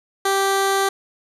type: tone with low-pass filter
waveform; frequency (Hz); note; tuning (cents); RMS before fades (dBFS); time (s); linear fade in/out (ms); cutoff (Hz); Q
15% pulse; 391; G4; -4; -19; 0.25-0.89; 5; 11000; 1.2
effects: none